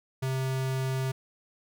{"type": "tone", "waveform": "square", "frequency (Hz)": 131.8, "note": "C3", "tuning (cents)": 13, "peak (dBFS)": -28, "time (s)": [0.22, 1.12], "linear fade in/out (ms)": 10, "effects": []}